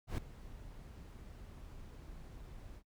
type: noise with ADSR envelope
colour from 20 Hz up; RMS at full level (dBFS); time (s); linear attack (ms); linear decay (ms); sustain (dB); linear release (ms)
brown; -34; 0.07-2.83; 110; 4; -17; 61
effects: noise-tail reverb RT60 0.1 s tail -26 dB re dry